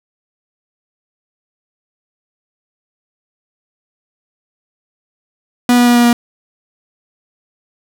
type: tone with pitch steps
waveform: 45% pulse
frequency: 244.4 / 242.9 / 241.3 / 239.8 / 238.3 Hz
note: B3 / B3 / B3 / A#3 / A#3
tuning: -18 / -29 / -40 / +49 / +38 cents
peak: -7 dBFS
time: 5.69-6.13 s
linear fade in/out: 2 ms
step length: 88 ms
effects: none